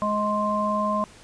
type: harmonic tone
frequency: 209.6 Hz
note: G#3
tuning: 16 cents sharp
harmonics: 1 / 3 / 5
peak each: -27 / -27 / -24 dBFS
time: 0.02-1.04 s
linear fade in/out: 0 ms
effects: pink hiss -49 dBFS RMS until 1.23 s + resampled to 22050 Hz